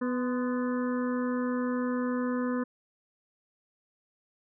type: harmonic tone with a mistuned harmonic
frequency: 248.5 Hz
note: B3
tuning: 11 cents sharp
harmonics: 1 / 2 / 4 / 5 / 6 / 7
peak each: -28 / -34 / -40 / -42 / -44 / -45 dBFS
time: 0.01-2.64 s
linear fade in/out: 10 ms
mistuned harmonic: 4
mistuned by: +54 cents
effects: none